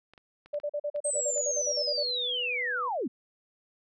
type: clicks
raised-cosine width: 0.3 ms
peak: -36 dBFS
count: 7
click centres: 0.136 / 0.178 / 0.46 / 0.544 / 0.6 / 0.961 / 1.377 s
type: tone bursts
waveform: sine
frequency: 587.3 Hz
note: D5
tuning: in tune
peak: -28 dBFS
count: 15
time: 0.53-2.034 s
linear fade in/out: 10 ms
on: 62 ms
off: 41 ms
type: linear sweep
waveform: sine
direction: down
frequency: 8372 to 196 Hz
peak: -28 dBFS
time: 1.04-3.08 s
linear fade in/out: 10 ms
type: tone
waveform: sine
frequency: 493.9 Hz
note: B4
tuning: in tune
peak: -38 dBFS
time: 1.13-2.89 s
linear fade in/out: 10 ms
effects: none